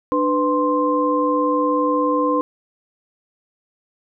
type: tone cluster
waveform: sine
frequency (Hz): 297.2 / 499.6 / 1048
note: D4 / B4 / C6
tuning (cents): +21 / +20 / +2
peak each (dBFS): -20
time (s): 0.12-2.41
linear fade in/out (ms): 0
effects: none